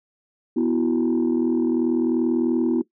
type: chord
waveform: sine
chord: B suspended fourth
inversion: none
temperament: equal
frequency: 246.9 / 329.6 / 370 Hz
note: B3 / E4 / F#4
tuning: 0 / 0 / 0 cents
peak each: -20 / -20 / -24 dBFS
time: 0.56-2.82 s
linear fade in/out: 10 ms
effects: noise-tail reverb RT60 0.1 s tail -18 dB re dry + tanh soft clip ceiling -13 dBFS